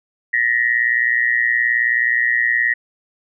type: tone with amplitude modulation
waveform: sine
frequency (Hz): 1890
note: A#6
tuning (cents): +23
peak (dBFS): -10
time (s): 0.33-2.74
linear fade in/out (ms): 10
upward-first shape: sine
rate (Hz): 119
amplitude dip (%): 90
effects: none